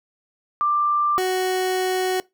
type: tone pair in turn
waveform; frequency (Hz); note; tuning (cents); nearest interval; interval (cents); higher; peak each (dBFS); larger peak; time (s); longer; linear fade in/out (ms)
sine / 30% pulse; 1183 / 371.3; D6 / F#4; +12 / +6; octave + minor sixth; 2006; first; -17; neither; 0.61-1.18 / 1.18-2.2; second; 0
effects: noise-tail reverb RT60 0.2 s tail -22 dB re dry

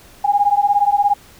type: beating tone pair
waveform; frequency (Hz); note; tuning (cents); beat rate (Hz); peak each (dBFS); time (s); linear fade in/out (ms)
sine; 807 / 824; G#5 / G#5; -50 / -14; 17; -15; 0.24-1.14; 10
effects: pink hiss -45 dBFS RMS until 1.39 s

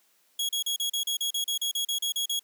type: tone bursts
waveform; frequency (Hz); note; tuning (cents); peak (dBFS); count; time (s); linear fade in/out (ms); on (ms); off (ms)
sawtooth; 3322; G#7; 0; -23; 15; 0.39-2.394; 5; 100; 36
effects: white hiss -66 dBFS RMS until 2.43 s + high-pass 200 Hz 12 dB/octave

